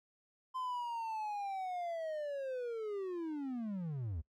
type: linear sweep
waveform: triangle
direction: down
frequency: 1037 to 70.8 Hz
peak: -35 dBFS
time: 0.54-4.22 s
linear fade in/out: 20 ms
effects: noise-tail reverb RT60 0.1 s tail -22 dB re dry